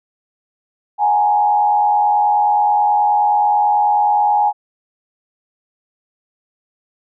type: tone with frequency modulation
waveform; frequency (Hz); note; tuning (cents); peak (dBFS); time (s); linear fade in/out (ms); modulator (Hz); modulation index
sine; 830.6; G#5; 0; -11; 0.98-4.53; 50; 89.3; 0.66
effects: none